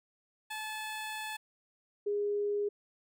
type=tone pair in turn; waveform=15% pulse / sine; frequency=865 / 410.7 Hz; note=A5 / G#4; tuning=-30 / -19 cents; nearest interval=octave + minor second; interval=1289 cents; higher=first; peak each=-31 / -29 dBFS; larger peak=second; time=0.5-1.37 / 2.06-2.69 s; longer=first; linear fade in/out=10 ms; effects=none